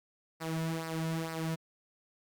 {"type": "tone with flanger", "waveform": "sawtooth", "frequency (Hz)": 162.3, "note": "E3", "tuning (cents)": -27, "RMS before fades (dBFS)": -35, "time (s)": [0.4, 1.56], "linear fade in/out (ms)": 20, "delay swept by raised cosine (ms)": [0.29, 2.59], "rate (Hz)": 2.2, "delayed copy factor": -0.65, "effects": ["Opus 48 kbps"]}